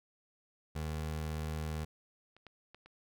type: tone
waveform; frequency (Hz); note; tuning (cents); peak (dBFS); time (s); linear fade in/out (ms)
25% pulse; 77.78; D#2; 0; -32; 0.75-1.85; 10
type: clicks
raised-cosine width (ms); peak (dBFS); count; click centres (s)
0.3; -43 / -35 / -36 / -40; 4; 2.366 / 2.467 / 2.746 / 2.86
effects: none